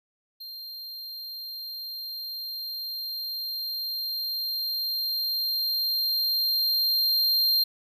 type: tone with level ramp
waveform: square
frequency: 4186 Hz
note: C8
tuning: in tune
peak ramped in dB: -38 to -20 dBFS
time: 0.4-7.64 s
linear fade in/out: 10 ms
effects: none